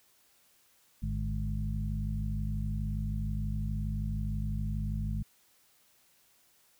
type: harmonic tone with a mistuned harmonic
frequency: 52.3 Hz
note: G#1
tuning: 13 cents sharp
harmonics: 1 / 2 / 3 / 4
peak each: -33 / -36 / -38 / -39 dBFS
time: 1.02-5.23 s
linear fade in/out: 10 ms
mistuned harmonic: 3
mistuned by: -63 cents
effects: white hiss -66 dBFS RMS until 6.79 s